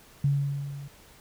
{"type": "tone with level ramp", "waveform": "sine", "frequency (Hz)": 140.9, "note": "C#3", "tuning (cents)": 29, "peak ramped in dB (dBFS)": [-19, -38], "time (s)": [0.24, 0.88], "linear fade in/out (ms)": 5, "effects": ["pink hiss -54 dBFS RMS until 1.2 s"]}